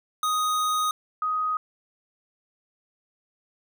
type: tone pair in turn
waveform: square / sine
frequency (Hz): 1247 / 1252.2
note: D#6 / D#6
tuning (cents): +3 / +11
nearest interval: unison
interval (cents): 8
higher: second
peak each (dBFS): -23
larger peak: neither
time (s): 0.23-0.91 / 1.22-1.57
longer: first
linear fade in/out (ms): 2
effects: none